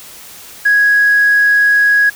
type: tone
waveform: sine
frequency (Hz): 1661.2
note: G#6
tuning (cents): 0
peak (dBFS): -6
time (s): 0.65-2.1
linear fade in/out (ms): 10
effects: tanh soft clip ceiling -3 dBFS + white hiss -35 dBFS RMS until 2.15 s